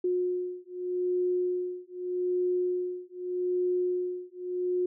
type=beating tone pair; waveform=sine; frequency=360.4 / 361.22 Hz; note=F#4 / F#4; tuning=-45 / -42 cents; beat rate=0.82 Hz; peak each=-30 dBFS; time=0.04-4.86 s; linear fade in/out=5 ms; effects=none